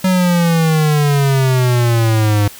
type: exponential sweep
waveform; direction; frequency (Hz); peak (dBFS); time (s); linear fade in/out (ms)
square; down; 188.2 to 101.7; -11; 0.04-2.48; 5
effects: white hiss -36 dBFS RMS until 2.59 s